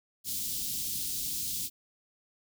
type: band-stop noise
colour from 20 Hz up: white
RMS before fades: -34 dBFS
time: 0.24-1.7 s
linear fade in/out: 50 ms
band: 290 to 3500 Hz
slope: 24 dB/octave
effects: none